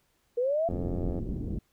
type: linear sweep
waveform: sine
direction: up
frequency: 468 to 689 Hz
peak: -24 dBFS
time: 0.37-0.69 s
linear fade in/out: 10 ms
type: click train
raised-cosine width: 2 ms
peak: -22 dBFS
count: 45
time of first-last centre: 0.69-1.189 s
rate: 88.1 Hz
type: low-pass noise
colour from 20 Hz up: pink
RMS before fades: -33 dBFS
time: 0.71-1.59 s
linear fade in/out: 5 ms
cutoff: 370 Hz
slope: 24 dB/octave
effects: pink hiss -71 dBFS RMS until 1.72 s